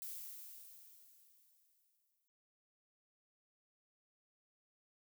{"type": "noise with exponential decay", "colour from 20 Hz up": "violet", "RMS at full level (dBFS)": -45, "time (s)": [0.02, 2.28], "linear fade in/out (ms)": 0, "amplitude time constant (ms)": 490, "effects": ["noise-tail reverb RT60 0.8 s tail -23 dB re dry"]}